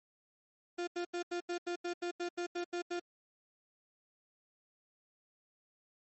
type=tone bursts; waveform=35% pulse; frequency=349.9 Hz; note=F4; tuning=3 cents sharp; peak=-33 dBFS; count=13; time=0.78-2.998 s; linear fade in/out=10 ms; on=94 ms; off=83 ms; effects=low-pass 9000 Hz 12 dB/octave + MP3 32 kbps